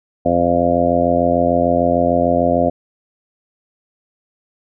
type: harmonic tone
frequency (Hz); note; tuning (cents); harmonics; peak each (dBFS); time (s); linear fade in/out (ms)
86.7; F2; -12; 1 / 2 / 3 / 4 / 5 / 6 / 7 / 8; -26 / -24 / -19 / -25 / -27 / -19 / -18 / -18; 0.25-2.7; 10
effects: none